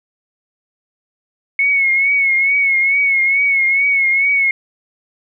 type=tone with vibrato; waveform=sine; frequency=2195 Hz; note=C#7; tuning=18 cents flat; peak=-11 dBFS; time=1.59-4.51 s; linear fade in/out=2 ms; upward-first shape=triangle; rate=2.3 Hz; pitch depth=62 cents each way; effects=none